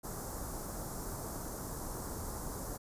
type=band-stop noise; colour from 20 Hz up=pink; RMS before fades=-41 dBFS; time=0.03-2.78 s; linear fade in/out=20 ms; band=1300 to 6000 Hz; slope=24 dB/octave; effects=resampled to 32000 Hz